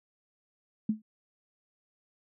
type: tone with exponential decay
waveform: sine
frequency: 216.2 Hz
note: A3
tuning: 30 cents flat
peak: -21 dBFS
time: 0.89-1.02 s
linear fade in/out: 5 ms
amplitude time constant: 27 ms
effects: none